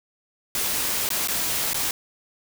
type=noise with dropouts; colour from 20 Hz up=white; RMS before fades=-25 dBFS; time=0.55-1.91 s; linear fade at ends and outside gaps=1 ms; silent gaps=1.09-1.103 / 1.274-1.284 / 1.733-1.744 s; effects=none